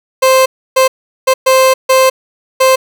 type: tone bursts at uneven times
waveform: 30% pulse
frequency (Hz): 523.3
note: C5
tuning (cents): 0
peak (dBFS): -3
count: 6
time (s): 0.22-0.46 / 0.76-0.88 / 1.27-1.34 / 1.46-1.74 / 1.89-2.1 / 2.6-2.76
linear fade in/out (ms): 10
effects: none